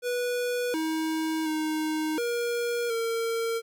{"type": "tone with pitch steps", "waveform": "square", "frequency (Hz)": [489.7, 318.1, 311.5, 475.2, 457.8], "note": ["B4", "D#4", "D#4", "A#4", "A#4"], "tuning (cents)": [-15, 38, 2, 33, -31], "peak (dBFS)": -27, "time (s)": [0.02, 3.62], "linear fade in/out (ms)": 50, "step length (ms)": 720, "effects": []}